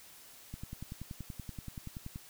click train, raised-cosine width 5 ms, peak -29 dBFS, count 18, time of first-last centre 0.54-2.159 s, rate 10.5 Hz, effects white hiss -55 dBFS RMS until 2.29 s

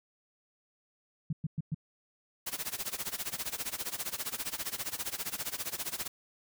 sine tone bursts, 155.56 Hz, D#3, in tune, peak -29 dBFS, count 4, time 1.3-1.746 s, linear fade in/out 5 ms, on 29 ms, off 110 ms
white noise with tremolo, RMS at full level -34 dBFS, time 2.46-6.08 s, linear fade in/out 10 ms, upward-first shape sine, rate 15 Hz, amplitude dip 90%
effects none

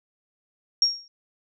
sine tone with exponential decay, 5570 Hz, F8, 5 cents flat, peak -13 dBFS, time 0.82-1.08 s, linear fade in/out 2 ms, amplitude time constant 55 ms, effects none

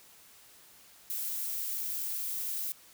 violet noise, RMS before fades -35 dBFS, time 1.1-2.72 s, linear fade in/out 0 ms, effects white hiss -57 dBFS RMS until 2.93 s

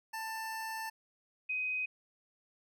25% pulse / sine tone pair in turn, 888 / 2512 Hz, A5 / D#7, +16 / +16 cents, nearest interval octave + tritone, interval 1800 cents, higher second, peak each -34 / -32 dBFS, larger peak second, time 0.13-0.9 / 1.49-1.86 s, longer first, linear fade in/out 10 ms, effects none

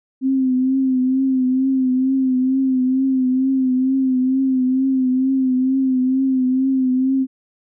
sine tone with vibrato, 260.8 Hz, C4, 5 cents flat, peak -14 dBFS, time 0.21-7.27 s, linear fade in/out 50 ms, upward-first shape triangle, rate 2.2 Hz, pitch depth 53 cents each way, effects none

